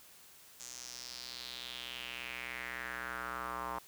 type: tone with band-pass filter sweep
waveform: square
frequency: 61.74 Hz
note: B1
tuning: in tune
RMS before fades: -43 dBFS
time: 0.6-3.79 s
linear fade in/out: 0 ms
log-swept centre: 6900 to 1000 Hz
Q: 3.8
effects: white hiss -58 dBFS RMS until 3.87 s